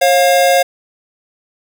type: tone pair together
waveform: square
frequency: 542 / 706.8 Hz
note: C#5 / F5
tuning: -39 / +21 cents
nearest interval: perfect fourth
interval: 460 cents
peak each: -12 dBFS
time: 0.01-0.63 s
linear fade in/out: 10 ms
effects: none